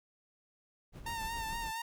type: noise with tremolo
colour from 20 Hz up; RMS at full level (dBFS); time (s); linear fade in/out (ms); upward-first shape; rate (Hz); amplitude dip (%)
brown; -43; 0.92-1.73; 50; sine; 7.1; 50
type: tone with vibrato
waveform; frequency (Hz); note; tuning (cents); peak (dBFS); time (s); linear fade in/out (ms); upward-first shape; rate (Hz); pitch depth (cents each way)
sawtooth; 908; A#5; -46; -33; 1.06-1.82; 5; sine; 4.3; 44
effects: none